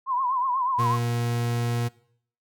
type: tone with vibrato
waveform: sine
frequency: 1024 Hz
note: C6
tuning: 38 cents flat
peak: -22 dBFS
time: 0.06-0.99 s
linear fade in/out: 50 ms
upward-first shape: triangle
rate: 8.2 Hz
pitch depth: 120 cents each way
type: tone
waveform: 40% pulse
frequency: 118.9 Hz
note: A#2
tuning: 35 cents sharp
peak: -23 dBFS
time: 0.78-1.89 s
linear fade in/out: 20 ms
effects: noise-tail reverb RT60 0.6 s tail -21 dB re dry